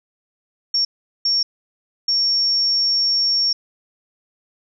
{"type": "tone bursts at uneven times", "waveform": "sine", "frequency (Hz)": 5500, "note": "F8", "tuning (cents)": -27, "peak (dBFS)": -15, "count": 3, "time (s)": [[0.74, 0.85], [1.25, 1.43], [2.08, 3.53]], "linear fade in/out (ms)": 5, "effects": []}